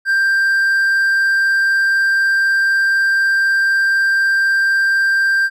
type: tone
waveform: triangle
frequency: 1581 Hz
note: G6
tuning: 14 cents sharp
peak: -10 dBFS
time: 0.05-5.5 s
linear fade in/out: 50 ms
effects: none